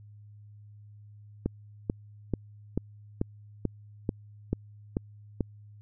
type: click train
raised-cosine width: 3 ms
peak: -14 dBFS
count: 10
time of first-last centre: 1.46-5.407 s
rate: 2.28 Hz
effects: added 104 Hz sine -48 dBFS peak until 5.81 s